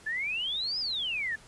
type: exponential two-way sweep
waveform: sine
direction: up then down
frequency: 1707 to 5170 to 1707 Hz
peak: -29 dBFS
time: 0.06-1.36 s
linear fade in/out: 10 ms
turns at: 0.79 s
effects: pink hiss -54 dBFS RMS until 1.47 s + resampled to 24000 Hz